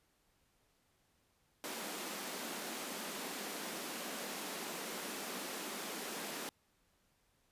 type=high-pass noise; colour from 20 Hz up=pink; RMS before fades=-43 dBFS; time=1.64-6.49 s; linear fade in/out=0 ms; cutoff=190 Hz; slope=48 dB/octave; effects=pink hiss -75 dBFS RMS until 7.51 s + resampled to 32000 Hz